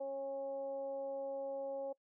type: tone with frequency modulation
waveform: sine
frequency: 547 Hz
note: C#5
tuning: 23 cents flat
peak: -37 dBFS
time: 0-1.93 s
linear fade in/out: 10 ms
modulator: 273 Hz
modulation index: 0.49
effects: noise-tail reverb RT60 0.1 s tail -23 dB re dry + high-pass 300 Hz 12 dB/octave